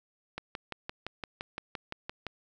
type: click train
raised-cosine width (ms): 0.3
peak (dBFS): -20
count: 12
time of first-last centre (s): 0.38-2.267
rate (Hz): 5.83
effects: none